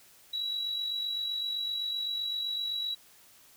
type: tone with amplitude modulation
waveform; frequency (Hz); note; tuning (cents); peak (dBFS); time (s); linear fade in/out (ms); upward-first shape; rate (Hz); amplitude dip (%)
sine; 3902; B7; -22; -27; 0.33-2.95; 10; sine; 47.8; 50
effects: tanh soft clip ceiling -26 dBFS + white hiss -58 dBFS RMS until 3.56 s